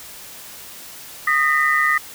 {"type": "tone cluster", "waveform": "sine", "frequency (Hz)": [1233, 1838, 1979], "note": ["D#6", "A#6", "B6"], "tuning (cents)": [-16, -25, 3], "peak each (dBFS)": -19, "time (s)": [1.27, 1.98], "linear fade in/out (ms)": 5, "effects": ["white hiss -38 dBFS RMS until 2.14 s"]}